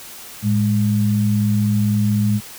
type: tone pair together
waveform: sine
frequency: 110 / 206 Hz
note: A2 / G#3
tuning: 0 / -14 cents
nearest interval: major seventh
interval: 1086 cents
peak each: -17 dBFS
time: 0.42-2.41 s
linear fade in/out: 50 ms
effects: white hiss -37 dBFS RMS until 2.58 s